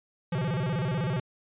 square tone with vibrato, 146.83 Hz, D3, in tune, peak -27 dBFS, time 0.32-1.2 s, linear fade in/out 5 ms, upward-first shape square, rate 16 Hz, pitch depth 270 cents each way, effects resampled to 8000 Hz

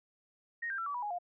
sine tone with pitch steps, 1864.7 / 1586.2 / 1349.4 / 1147.9 / 976.4 / 830.6 / 706.6 Hz, A#6 / G6 / E6 / D6 / B5 / G#5 / F5, 0 / +20 / +40 / -40 / -20 / 0 / +20 cents, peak -34 dBFS, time 0.62-1.187 s, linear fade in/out 10 ms, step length 81 ms, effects none

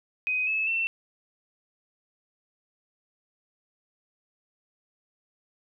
sine tone with pitch steps, 2509 / 2597 / 2689 Hz, D#7 / E7 / E7, +14 / -26 / +34 cents, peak -24 dBFS, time 0.27-0.87 s, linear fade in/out 0 ms, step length 200 ms, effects none

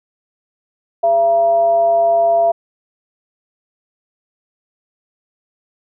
sine tone with frequency modulation, 677 Hz, E5, 46 cents sharp, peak -10 dBFS, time 1.03-2.52 s, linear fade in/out 10 ms, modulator 268 Hz, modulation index 0.28, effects none

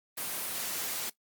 white high-pass noise, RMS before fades -35 dBFS, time 0.17-1.1 s, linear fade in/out 10 ms, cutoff 140 Hz, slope 12 dB/octave, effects noise-tail reverb RT60 0.1 s tail -18 dB re dry + Opus 24 kbps

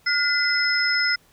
sine tone cluster, 1433 / 2027 / 5170 Hz, F6 / B6 / E8, +44 / +45 / -34 cents, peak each -23 dBFS, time 0.06-1.16 s, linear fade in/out 10 ms, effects pink hiss -58 dBFS RMS until 1.32 s

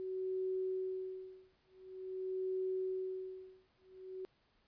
sine tone with tremolo, 375 Hz, F#4, 23 cents sharp, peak -34 dBFS, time 0-4.25 s, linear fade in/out 0 ms, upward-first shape sine, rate 0.47 Hz, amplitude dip 100%, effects pink hiss -74 dBFS RMS until 4.67 s + resampled to 11025 Hz

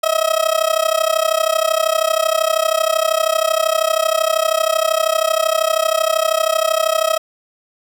30% pulse tone with amplitude modulation, 640 Hz, D#5, 49 cents sharp, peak -8 dBFS, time 0.03-7.18 s, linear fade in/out 10 ms, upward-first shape sine, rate 32.8 Hz, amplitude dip 90%, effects none

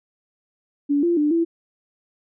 sine tone with pitch steps, 286.6 / 343.8 / 297.2 / 334 Hz, D4 / F4 / D4 / E4, -42 / -27 / +21 / +23 cents, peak -16 dBFS, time 0.89-1.45 s, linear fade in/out 20 ms, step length 140 ms, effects none

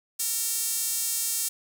sawtooth tone with high-pass filter, 459.6 Hz, A#4, 25 cents flat, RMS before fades -28 dBFS, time 0.19-1.49 s, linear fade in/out 10 ms, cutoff 7800 Hz, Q 1.2, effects none

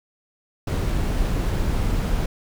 brown noise, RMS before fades -22 dBFS, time 0.67-2.26 s, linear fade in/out 5 ms, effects none

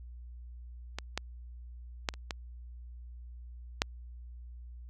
clicks, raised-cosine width 0.2 ms, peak -18 / -14 / -11 / -29 / -17 / -8 dBFS, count 6, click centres 0.986 / 1.176 / 2.088 / 2.139 / 2.308 / 3.819 s, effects added 60 Hz sine -44 dBFS peak until 4.89 s

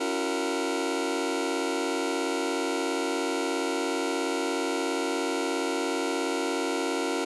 sawtooth chord, F# dominant seventh, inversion second, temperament just, 277.5 / 333 / 370 / 462.5 Hz, C#4 / E4 / F#4 / A#4, +2 / +18 / 0 / -14 cents, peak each -28 dBFS, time 0-7.25 s, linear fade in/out 10 ms, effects resampled to 24000 Hz

